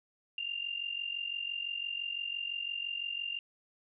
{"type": "tone with amplitude modulation", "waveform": "sine", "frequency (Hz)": 2794, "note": "F7", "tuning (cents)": 0, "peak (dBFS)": -31, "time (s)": [0.38, 3.39], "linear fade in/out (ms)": 2, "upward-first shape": "sine", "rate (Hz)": 45.9, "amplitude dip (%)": 75, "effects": []}